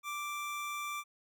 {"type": "tone", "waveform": "25% pulse", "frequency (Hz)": 1174.7, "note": "D6", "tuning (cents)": 0, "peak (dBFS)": -33, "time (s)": [0.03, 1.04], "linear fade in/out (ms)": 50, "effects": []}